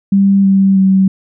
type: tone with pitch steps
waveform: sine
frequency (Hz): 196.9 / 194.08 / 191.29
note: G3 / G3 / G3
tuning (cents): +8 / -17 / -42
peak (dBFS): -6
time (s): 0.12-1.08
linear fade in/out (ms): 5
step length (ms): 320
effects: none